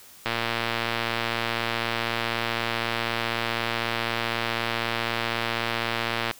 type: click train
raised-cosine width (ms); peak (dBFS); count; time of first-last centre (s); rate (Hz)
0.3; -9; 703; 0.26-6.312; 116
effects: white hiss -49 dBFS RMS until 6.39 s